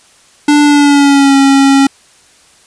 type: tone with pitch glide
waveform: square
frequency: 293.7 to 274 Hz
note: D4 to C#4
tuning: 0 to -20 cents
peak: -5 dBFS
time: 0.48-1.87 s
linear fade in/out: 5 ms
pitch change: -120 cents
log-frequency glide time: 0.62-1.36 s
effects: white hiss -45 dBFS RMS until 2.66 s + resampled to 22050 Hz